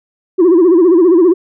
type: tone with vibrato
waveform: sine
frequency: 349.2 Hz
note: F4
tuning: in tune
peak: -3 dBFS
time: 0.38-1.34 s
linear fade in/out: 20 ms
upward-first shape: sine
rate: 15 Hz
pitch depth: 140 cents each way
effects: tanh soft clip ceiling -3 dBFS